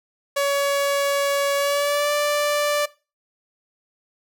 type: tone with pitch glide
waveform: sawtooth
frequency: 563 to 587.2 Hz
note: C#5 to D5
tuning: +27 to 0 cents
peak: -15 dBFS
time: 0.36-2.86 s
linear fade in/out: 10 ms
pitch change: +73 cents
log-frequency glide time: 1.57-2.12 s
effects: noise-tail reverb RT60 0.3 s tail -19 dB re dry